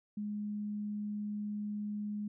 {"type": "tone", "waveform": "sine", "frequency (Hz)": 208.3, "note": "G#3", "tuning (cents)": 5, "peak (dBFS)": -35, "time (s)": [0.17, 2.28], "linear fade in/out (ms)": 5, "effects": []}